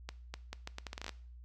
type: accelerating click train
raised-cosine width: 0.2 ms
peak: -23 dBFS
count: 13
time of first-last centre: 0.09-1.093 s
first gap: 250 ms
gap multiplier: 0.76
effects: noise-tail reverb RT60 0.5 s tail -19 dB re dry + added 60 Hz sine -49 dBFS peak until 1.44 s